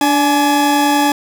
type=tone pair together; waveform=40% pulse; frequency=291.8 / 845.1 Hz; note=D4 / G#5; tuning=-11 / +30 cents; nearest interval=octave + tritone; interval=1841 cents; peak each=-13 dBFS; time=0.01-1.12 s; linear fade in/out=2 ms; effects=none